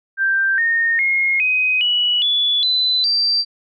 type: tone with pitch steps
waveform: sine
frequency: 1574 / 1839.7 / 2150 / 2513 / 2937 / 3433 / 4012 / 4690 Hz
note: G6 / A#6 / C7 / D#7 / F#7 / A7 / B7 / D8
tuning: +7 / -23 / +47 / +17 / -13 / -43 / +26 / -3 cents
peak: -14 dBFS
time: 0.17-3.45 s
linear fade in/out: 50 ms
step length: 410 ms
effects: none